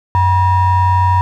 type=ring-modulated tone; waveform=triangle; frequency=434 Hz; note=A4; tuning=24 cents flat; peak=-4 dBFS; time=0.15-1.21 s; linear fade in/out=0 ms; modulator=527 Hz; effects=none